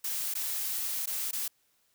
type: noise with dropouts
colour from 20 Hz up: blue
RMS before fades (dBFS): -33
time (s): 0.04-1.48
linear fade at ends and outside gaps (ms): 5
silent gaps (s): 0.34-0.351 / 1.059-1.072 / 1.312-1.329
effects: white hiss -71 dBFS RMS until 1.94 s